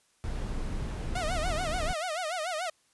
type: noise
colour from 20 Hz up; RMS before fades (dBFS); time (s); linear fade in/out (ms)
brown; -33; 0.24-1.93; 0
type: tone with vibrato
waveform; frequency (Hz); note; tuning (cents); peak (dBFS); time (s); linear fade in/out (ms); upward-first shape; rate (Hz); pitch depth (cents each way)
sawtooth; 674; E5; +38; -27; 1.15-2.7; 5; sine; 6.9; 180
effects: white hiss -68 dBFS RMS until 2.93 s + resampled to 24000 Hz